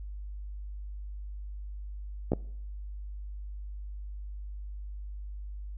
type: clicks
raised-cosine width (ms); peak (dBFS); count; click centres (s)
2; -13; 2; 2.319 / 2.334
effects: noise-tail reverb RT60 0.7 s tail -23 dB re dry + added 50 Hz sine -37 dBFS peak until 5.77 s